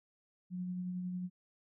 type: tone with tremolo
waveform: sine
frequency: 180.9 Hz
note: F#3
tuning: 39 cents flat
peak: -35 dBFS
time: 0.5-1.3 s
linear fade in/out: 50 ms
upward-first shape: sine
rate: 11 Hz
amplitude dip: 25%
effects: none